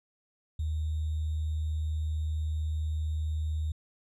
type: tone with sample-and-hold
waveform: sine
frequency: 77.78 Hz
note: D#2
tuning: in tune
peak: -28 dBFS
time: 0.59-3.72 s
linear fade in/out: 5 ms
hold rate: 3675 Hz
effects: resampled to 24000 Hz